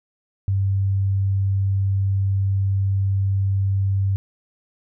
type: tone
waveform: sine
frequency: 97.6 Hz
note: G2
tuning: 7 cents flat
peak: -17 dBFS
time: 0.48-4.16 s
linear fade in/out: 0 ms
effects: none